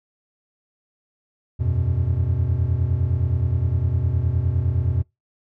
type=chord; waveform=triangle; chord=E suspended second; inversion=none; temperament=equal with one note detuned; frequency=82.79 / 92.5 / 123.47 Hz; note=E2 / F#2 / B2; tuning=+8 / 0 / 0 cents; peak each=-21 dBFS; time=1.59-5.03 s; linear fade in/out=20 ms; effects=noise-tail reverb RT60 0.2 s tail -24 dB re dry